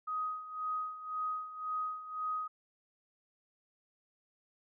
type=tone with tremolo; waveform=sine; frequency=1254 Hz; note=D#6; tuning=13 cents sharp; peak=-32 dBFS; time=0.07-2.48 s; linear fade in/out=10 ms; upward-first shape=sine; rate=1.9 Hz; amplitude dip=75%; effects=none